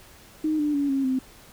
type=tone with pitch steps; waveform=sine; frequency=310 / 296.7 / 283.9 / 271.7 / 260.1 Hz; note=D#4 / D4 / C#4 / C#4 / C4; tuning=-6 / +18 / +41 / -35 / -10 cents; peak=-21 dBFS; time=0.44-1.19 s; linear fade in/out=5 ms; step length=150 ms; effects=pink hiss -50 dBFS RMS until 1.52 s